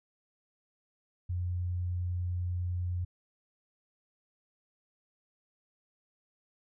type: tone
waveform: sine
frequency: 89 Hz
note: F2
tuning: 33 cents sharp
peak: -30 dBFS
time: 1.29-3.05 s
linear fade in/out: 10 ms
effects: none